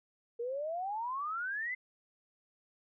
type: exponential sweep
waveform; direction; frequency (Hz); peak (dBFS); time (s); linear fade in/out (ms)
sine; up; 458.5 to 2079; -34; 0.39-1.75; 10
effects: none